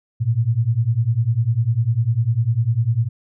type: beating tone pair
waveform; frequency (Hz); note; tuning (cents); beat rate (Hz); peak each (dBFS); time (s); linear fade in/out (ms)
sine; 110 / 120; A2 / B2; 0 / -49; 10; -19 / -18; 0.2-3.09; 20
effects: none